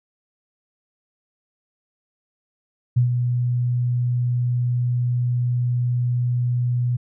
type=tone with ADSR envelope; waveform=sine; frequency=122.6 Hz; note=B2; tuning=12 cents flat; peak=-12 dBFS; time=2.96-6.97 s; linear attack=13 ms; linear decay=110 ms; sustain=-6 dB; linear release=12 ms; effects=none

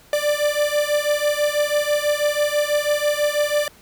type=beating tone pair; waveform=45% pulse; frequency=587.3 / 593.4 Hz; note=D5 / D5; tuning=0 / +18 cents; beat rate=6.1 Hz; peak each=-21 dBFS; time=0.13-3.68 s; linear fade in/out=2 ms; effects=pink hiss -50 dBFS RMS until 3.81 s

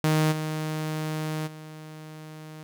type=tone with level steps; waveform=sawtooth; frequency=155.56 Hz; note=D#3; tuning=in tune; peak=-16 / -24 / -36 dBFS; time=0.04-2.63 s; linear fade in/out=0 ms; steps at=0.31 / 1.46 s; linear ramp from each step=20 ms; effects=none

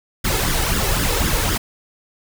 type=noise with flanger; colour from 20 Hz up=pink; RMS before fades=-19 dBFS; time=0.24-1.58 s; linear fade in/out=10 ms; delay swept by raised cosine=0.57 to 2.37 ms; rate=3.9 Hz; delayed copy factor=+0.7; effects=none

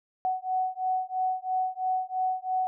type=beating tone pair; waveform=sine; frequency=744 / 747 Hz; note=F#5 / F#5; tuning=+9 / +16 cents; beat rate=3 Hz; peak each=-29 dBFS; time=0.25-2.67 s; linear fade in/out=0 ms; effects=none

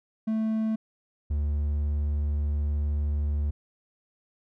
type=tone pair in turn; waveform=triangle; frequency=220 / 73.42 Hz; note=A3 / D2; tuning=0 / 0 cents; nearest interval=octave + perfect fifth; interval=1900 cents; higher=first; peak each=-22 dBFS; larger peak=neither; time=0.27-0.76 / 1.3-3.51 s; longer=second; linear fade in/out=10 ms; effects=none

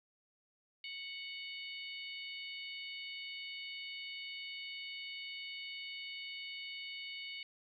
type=harmonic tone; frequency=739 Hz; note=F#5; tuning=2 cents flat; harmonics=3 / 4 / 5 / 6; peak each=-46 / -47 / -52 / -52 dBFS; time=0.84-7.43 s; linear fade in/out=2 ms; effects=13-bit

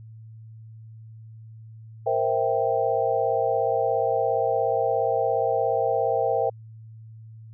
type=chord; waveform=sine; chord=C dominant seventh; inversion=third; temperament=equal; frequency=466.2 / 523.3 / 659.3 / 784 Hz; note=Bb4 / C5 / E5 / G5; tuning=0 / 0 / 0 / 0 cents; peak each=-26 dBFS; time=2.06-6.5 s; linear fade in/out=10 ms; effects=added 111 Hz sine -41 dBFS peak until 7.53 s

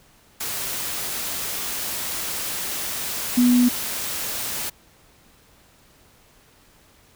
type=tone in noise; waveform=sine; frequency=245.5 Hz; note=B3; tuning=10 cents flat; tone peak=-13 dBFS; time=3.37-3.69 s; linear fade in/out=10 ms; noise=white; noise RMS=-28 dBFS; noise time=0.4-4.7 s; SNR=+12 dB; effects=pink hiss -55 dBFS RMS until 7.15 s

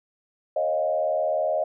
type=tone with frequency modulation; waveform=sine; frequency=622.3 Hz; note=D#5; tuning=in tune; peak=-21 dBFS; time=0.56-1.64 s; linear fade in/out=5 ms; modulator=76.4 Hz; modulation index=1; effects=none

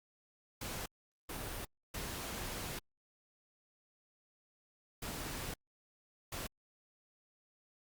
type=noise bursts at uneven times; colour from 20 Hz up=pink; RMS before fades=-42 dBFS; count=5; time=0.61-0.86 / 1.29-1.65 / 1.94-2.79 / 5.02-5.54 / 6.32-6.47 s; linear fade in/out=5 ms; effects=Opus 48 kbps

